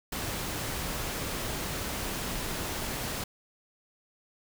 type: noise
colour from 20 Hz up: pink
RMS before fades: -34 dBFS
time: 0.12-3.24 s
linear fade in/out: 5 ms
effects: none